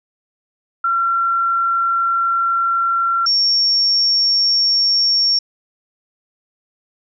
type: tone pair in turn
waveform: sine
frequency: 1364 / 5502 Hz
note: F6 / F8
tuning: -41 / -27 cents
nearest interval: 2 octaves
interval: 2414 cents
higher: second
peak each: -14 / -12 dBFS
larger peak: second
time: 0.84-3.26 / 3.26-5.39 s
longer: first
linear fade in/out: 5 ms
effects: none